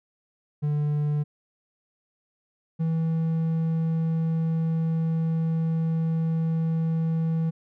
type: tone pair in turn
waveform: triangle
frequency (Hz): 148.2 / 162.51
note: D3 / E3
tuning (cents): +16 / -24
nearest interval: major second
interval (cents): 160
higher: second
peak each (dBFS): -20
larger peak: neither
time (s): 0.62-1.24 / 2.79-7.51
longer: second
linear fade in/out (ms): 20
effects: none